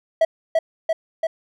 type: tone with echo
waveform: triangle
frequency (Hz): 650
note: E5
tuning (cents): -24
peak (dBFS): -10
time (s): 0.21-0.25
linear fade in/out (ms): 5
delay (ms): 340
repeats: 3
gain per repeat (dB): -2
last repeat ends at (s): 1.27
effects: none